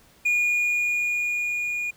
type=tone with level ramp; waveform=triangle; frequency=2438 Hz; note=D#7; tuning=36 cents flat; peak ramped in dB=-17 to -24 dBFS; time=0.25-1.91 s; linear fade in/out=10 ms; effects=pink hiss -56 dBFS RMS until 1.96 s